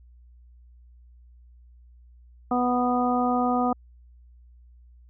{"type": "harmonic tone", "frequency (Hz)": 247, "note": "B3", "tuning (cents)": 0, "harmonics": [1, 2, 3, 4, 5], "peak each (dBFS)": [-24, -30, -25, -34, -29], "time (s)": [2.51, 3.73], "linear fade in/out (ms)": 5, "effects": ["added 60 Hz sine -49 dBFS peak until 5.09 s"]}